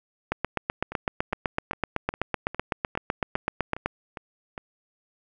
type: two click trains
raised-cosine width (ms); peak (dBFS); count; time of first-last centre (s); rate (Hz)
0.5; -20 / -9; 10 / 29; 0.92-4.579 / 0.32-3.86; 2.46 / 7.91
effects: none